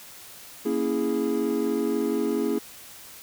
triangle chord, A# half-diminished seventh, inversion none, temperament equal, 233.1 / 277.2 / 329.6 / 415.3 Hz, A#3 / C#4 / E4 / G#4, 0 / 0 / 0 / 0 cents, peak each -27 / -27 / -27 / -25 dBFS, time 0.65-2.59 s, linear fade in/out 10 ms, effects white hiss -45 dBFS RMS until 3.22 s

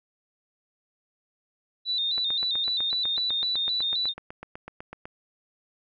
sine tone with vibrato, 3806 Hz, A#7, 35 cents sharp, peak -24 dBFS, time 1.85-4.14 s, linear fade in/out 50 ms, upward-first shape square, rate 3.8 Hz, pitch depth 68 cents each way
click train, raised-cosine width 0.5 ms, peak -23 dBFS, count 24, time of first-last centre 2.18-5.055 s, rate 8 Hz
effects none

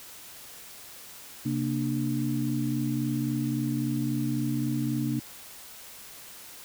sine tone cluster, 133.3 / 232.8 / 296.5 Hz, C3 / A#3 / D4, +33 / -2 / +17 cents, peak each -30 dBFS, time 1.45-5.2 s, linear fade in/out 10 ms, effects white hiss -46 dBFS RMS until 6.64 s

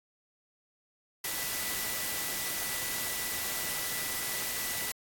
sine tone in noise, 1975.5 Hz, B6, in tune, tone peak -42 dBFS, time 1.24-4.92 s, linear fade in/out 5 ms, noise white, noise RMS -34 dBFS, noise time 1.24-4.92 s, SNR -11 dB, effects AAC 64 kbps

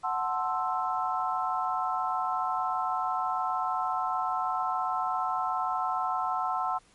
sine chord, F# half-diminished seventh, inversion none, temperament equal, 740 / 880 / 1046.5 / 1318.5 Hz, F#5 / A5 / C6 / E6, 0 / 0 / 0 / 0 cents, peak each -31 / -34 / -32 / -32 dBFS, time 0.03-6.79 s, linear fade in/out 20 ms, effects pink hiss -61 dBFS RMS until 6.94 s + MP3 48 kbps

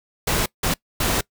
pink noise bursts at uneven times, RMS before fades -21 dBFS, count 3, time 0.27-0.46 / 0.63-0.74 / 1-1.21 s, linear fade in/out 5 ms, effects noise-tail reverb RT60 0.1 s tail -23 dB re dry

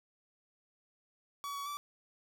45% pulse tone with pitch steps, 1135 / 1127 / 1160 Hz, C#6 / C#6 / D6, +41 / +28 / -22 cents, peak -38 dBFS, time 1.44-1.77 s, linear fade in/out 0 ms, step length 110 ms, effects none

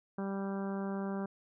harmonic tone, 196 Hz, G3, in tune, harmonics 1 / 2 / 3 / 4 / 5 / 6 / 7 / 8, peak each -35 / -41 / -45 / -47 / -49 / -51 / -52 / -53 dBFS, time 0.18-1.26 s, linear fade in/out 5 ms, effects none

